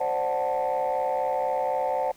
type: chord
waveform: sine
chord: D dominant seventh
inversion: third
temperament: equal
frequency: 523.3 / 587.3 / 740 / 880 Hz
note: C5 / D5 / F#5 / A5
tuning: 0 / 0 / 0 / 0 cents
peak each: -27 / -29 / -27 / -28 dBFS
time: 0-2.12 s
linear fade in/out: 10 ms
effects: tanh soft clip ceiling -18 dBFS + pink hiss -55 dBFS RMS until 2.16 s